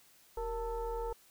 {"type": "tone with frequency modulation", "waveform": "sine", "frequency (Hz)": 466.2, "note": "A#4", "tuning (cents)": 0, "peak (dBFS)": -34, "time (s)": [0.37, 1.13], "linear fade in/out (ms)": 5, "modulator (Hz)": 426, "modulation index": 1.1, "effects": ["white hiss -63 dBFS RMS until 1.3 s"]}